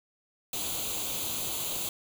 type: noise with comb filter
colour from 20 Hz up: white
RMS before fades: -33 dBFS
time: 0.53-1.89 s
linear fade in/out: 2 ms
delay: 0.28 ms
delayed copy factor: +0.75
effects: none